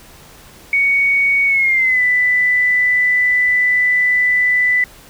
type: tone with pitch glide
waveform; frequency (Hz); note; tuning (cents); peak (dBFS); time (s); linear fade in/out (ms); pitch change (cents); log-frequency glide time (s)
sine; 2233 to 1989.4; C#7 to B6; +12 to +12; -11; 0.73-4.84; 2; -200; 1.46-2.02
effects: pink hiss -42 dBFS RMS until 5.09 s